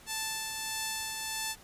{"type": "tone with tremolo", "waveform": "5% pulse", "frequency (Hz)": 880, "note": "A5", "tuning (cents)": 0, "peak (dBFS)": -20, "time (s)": [0.06, 1.56], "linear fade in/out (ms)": 50, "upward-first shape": "triangle", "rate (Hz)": 1.6, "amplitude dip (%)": 35, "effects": ["pink hiss -55 dBFS RMS until 1.63 s", "resampled to 32000 Hz"]}